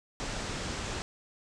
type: low-pass noise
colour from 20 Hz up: pink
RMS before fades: -36 dBFS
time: 0.2-1.02 s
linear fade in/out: 0 ms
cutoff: 8200 Hz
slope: 48 dB/octave
effects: none